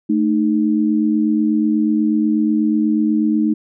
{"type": "tone pair together", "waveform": "sine", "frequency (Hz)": [220, 308.2], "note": ["A3", "D#4"], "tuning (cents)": [0, -16], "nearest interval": "tritone", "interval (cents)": 584, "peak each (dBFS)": -16, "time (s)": [0.09, 3.54], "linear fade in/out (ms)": 10, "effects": []}